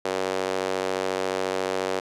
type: tone with high-pass filter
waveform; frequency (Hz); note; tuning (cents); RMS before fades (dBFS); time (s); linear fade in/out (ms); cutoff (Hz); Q
sawtooth; 94.2; F#2; +32; -27; 0.05-2; 5; 460; 2
effects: low-pass 8000 Hz 12 dB/octave